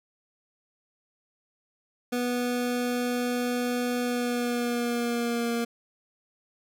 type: tone with pitch glide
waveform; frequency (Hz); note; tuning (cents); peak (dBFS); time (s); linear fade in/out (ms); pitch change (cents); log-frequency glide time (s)
25% pulse; 245.1 to 234.4; B3 to A#3; -13 to +10; -22; 2.12-5.65; 10; -77; 4-5.52
effects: none